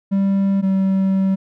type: tone pair in turn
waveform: triangle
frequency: 196 / 192.08 Hz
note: G3 / G3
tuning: 0 / -35 cents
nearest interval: unison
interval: 35 cents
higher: first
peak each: -12 dBFS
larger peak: neither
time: 0.11-0.62 / 0.62-1.36 s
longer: second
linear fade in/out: 20 ms
effects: none